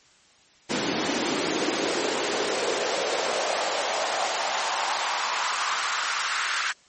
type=noise with high-pass filter sweep; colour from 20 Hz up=pink; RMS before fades=-26 dBFS; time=0.69-6.73 s; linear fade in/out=20 ms; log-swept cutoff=250 to 1500 Hz; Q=2.7; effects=white hiss -57 dBFS RMS until 6.88 s + MP3 32 kbps